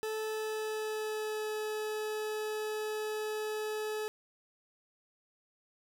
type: tone with pitch glide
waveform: 40% pulse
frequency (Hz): 435.5 to 428.8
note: A4 to A4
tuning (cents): -18 to -45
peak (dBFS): -33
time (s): 0.03-4.08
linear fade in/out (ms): 0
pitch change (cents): -27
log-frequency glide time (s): 0.18-1.51
effects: none